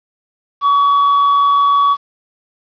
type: tone with amplitude modulation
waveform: triangle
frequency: 1132 Hz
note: C#6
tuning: 36 cents sharp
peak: -6 dBFS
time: 0.61-1.97 s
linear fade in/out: 50 ms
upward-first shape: sine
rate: 146 Hz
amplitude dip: 25%
effects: resampled to 11025 Hz + 7-bit